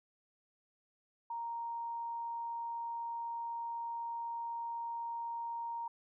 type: tone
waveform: sine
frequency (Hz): 932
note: A#5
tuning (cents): -1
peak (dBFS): -37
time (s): 1.3-5.88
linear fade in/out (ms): 5
effects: none